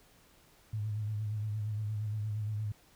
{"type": "tone with vibrato", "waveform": "sine", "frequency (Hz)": 106.4, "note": "G#2", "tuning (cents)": 42, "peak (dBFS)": -32, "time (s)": [0.73, 2.72], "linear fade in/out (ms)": 5, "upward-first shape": "sine", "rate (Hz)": 8.6, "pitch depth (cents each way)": 46, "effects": ["pink hiss -63 dBFS RMS until 2.95 s"]}